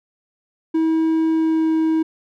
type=tone with pitch glide; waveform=triangle; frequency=321.7 to 319.5 Hz; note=E4 to D#4; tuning=-42 to +46 cents; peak=-13 dBFS; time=0.74-2.03 s; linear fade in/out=10 ms; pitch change=-12 cents; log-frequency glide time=1.28-1.71 s; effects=none